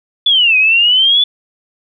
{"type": "exponential two-way sweep", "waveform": "sine", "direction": "down then up", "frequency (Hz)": [3485, 2489, 3485], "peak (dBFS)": -7, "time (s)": [0.26, 1.24], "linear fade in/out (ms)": 5, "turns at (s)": 0.57, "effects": []}